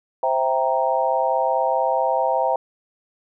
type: chord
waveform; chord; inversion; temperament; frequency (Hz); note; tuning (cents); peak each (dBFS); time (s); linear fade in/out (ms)
sine; C dominant seventh; none; equal; 523.3 / 659.3 / 784 / 932.3; C5 / E5 / G5 / Bb5; 0 / 0 / 0 / 0; -23; 0.23-2.56; 2
effects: none